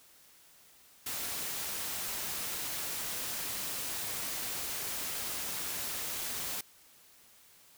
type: noise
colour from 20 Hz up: white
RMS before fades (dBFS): -37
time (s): 1.06-6.61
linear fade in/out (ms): 5
effects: white hiss -60 dBFS RMS until 7.77 s